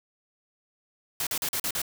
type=noise bursts; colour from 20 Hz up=white; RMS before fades=-29 dBFS; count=6; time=1.2-1.818 s; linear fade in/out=2 ms; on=68 ms; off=42 ms; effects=none